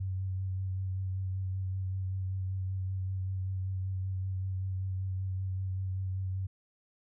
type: tone with vibrato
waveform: sine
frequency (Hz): 94.4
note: F#2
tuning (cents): +35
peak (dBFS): -31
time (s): 0-6.47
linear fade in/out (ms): 10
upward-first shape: sine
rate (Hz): 5.2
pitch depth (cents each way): 20
effects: none